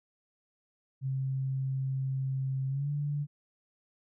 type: tone with pitch glide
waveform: sine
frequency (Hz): 133.4 to 145.47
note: C3 to D3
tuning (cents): +34 to -16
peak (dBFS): -29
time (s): 1.01-3.27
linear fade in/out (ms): 50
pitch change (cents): +150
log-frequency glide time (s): 2.68-2.9
effects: none